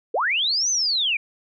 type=linear two-way sweep; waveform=sine; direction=up then down; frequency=380 to 6272 to 2289 Hz; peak=-19 dBFS; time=0.14-1.17 s; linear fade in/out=5 ms; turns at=0.7 s; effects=none